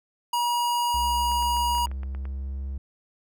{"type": "tone", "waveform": "square", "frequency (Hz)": 958, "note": "A#5", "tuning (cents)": 47, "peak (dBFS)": -23, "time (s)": [0.33, 1.86], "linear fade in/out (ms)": 5}
{"type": "tone with pitch glide", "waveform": "triangle", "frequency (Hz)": [65.1, 67.75], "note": ["C2", "C#2"], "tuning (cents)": [-8, -39], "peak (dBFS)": -27, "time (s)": [0.94, 2.78], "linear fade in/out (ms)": 5, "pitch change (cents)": 69, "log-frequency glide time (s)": [1.13, 2.61]}
{"type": "clicks", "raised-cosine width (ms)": 0.5, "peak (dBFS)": -29, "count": 10, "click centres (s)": [1.317, 1.425, 1.568, 1.751, 1.782, 1.87, 1.915, 2.033, 2.149, 2.254]}
{"effects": []}